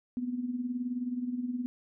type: tone with tremolo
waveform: sine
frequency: 246.9 Hz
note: B3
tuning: in tune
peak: -28 dBFS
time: 0.17-1.66 s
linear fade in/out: 0 ms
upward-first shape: sine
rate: 19 Hz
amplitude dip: 65%
effects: none